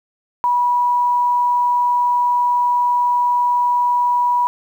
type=tone; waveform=sine; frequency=974 Hz; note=B5; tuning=24 cents flat; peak=-13 dBFS; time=0.44-4.47 s; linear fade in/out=0 ms; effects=8-bit